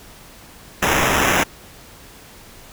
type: noise with sample-and-hold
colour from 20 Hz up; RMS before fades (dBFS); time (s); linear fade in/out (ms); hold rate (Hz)
violet; -17; 0.82-1.44; 10; 4410
effects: pink hiss -43 dBFS RMS until 2.72 s